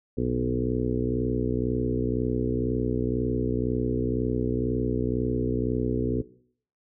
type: harmonic tone with a mistuned harmonic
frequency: 62 Hz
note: B1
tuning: 7 cents sharp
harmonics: 1 / 2 / 3 / 4 / 5 / 6 / 7 / 8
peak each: -33 / -31 / -37 / -29 / -33 / -32 / -31 / -38 dBFS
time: 0.17-6.22 s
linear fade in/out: 10 ms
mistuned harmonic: 2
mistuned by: -20 cents
effects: noise-tail reverb RT60 0.6 s tail -19 dB re dry